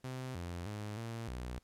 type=tone with pitch steps; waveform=sawtooth; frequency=129.1 / 87 / 105 / 114.7 / 61.6 Hz; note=C3 / F2 / G#2 / A#2 / B1; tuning=-23 / -6 / +19 / -28 / -4 cents; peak=-36 dBFS; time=0.04-1.59 s; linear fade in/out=5 ms; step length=310 ms; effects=pink hiss -74 dBFS RMS until 1.63 s + low-pass 12000 Hz 12 dB/octave